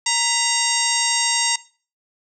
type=harmonic tone with a mistuned harmonic; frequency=932.3 Hz; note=A#5; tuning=in tune; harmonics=1 / 2 / 3 / 4 / 5 / 6 / 7 / 8 / 9; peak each=-26 / -26 / -26 / -26 / -26 / -26 / -26 / -26 / -26 dBFS; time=0.06-1.56 s; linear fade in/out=5 ms; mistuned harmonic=2; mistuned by=+110 cents; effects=noise-tail reverb RT60 0.4 s tail -20 dB re dry